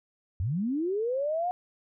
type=linear sweep; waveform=sine; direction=up; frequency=77.78 to 734 Hz; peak=-26 dBFS; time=0.4-1.51 s; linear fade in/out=0 ms; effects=none